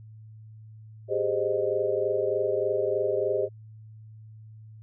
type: chord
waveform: sine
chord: Ab major seventh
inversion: third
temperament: equal with one note detuned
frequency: 392 / 415.3 / 523.3 / 615.5 Hz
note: G4 / Ab4 / C5 / Eb5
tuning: 0 / 0 / 0 / -19 cents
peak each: -29 dBFS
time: 1.08-3.49 s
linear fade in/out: 50 ms
effects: added 109 Hz sine -44 dBFS peak until 4.82 s